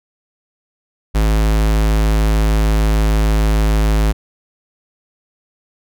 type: tone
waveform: square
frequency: 53.3 Hz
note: G#1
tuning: 46 cents sharp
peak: -12 dBFS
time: 1.14-4.13 s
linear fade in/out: 20 ms
effects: none